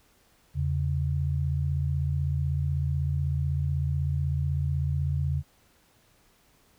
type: tone pair together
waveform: sine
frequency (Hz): 83.04 / 139.1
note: E2 / C#3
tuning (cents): +13 / +6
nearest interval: major sixth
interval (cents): 893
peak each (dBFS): -27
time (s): 0.54-5.43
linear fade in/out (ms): 50
effects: pink hiss -63 dBFS RMS until 6.78 s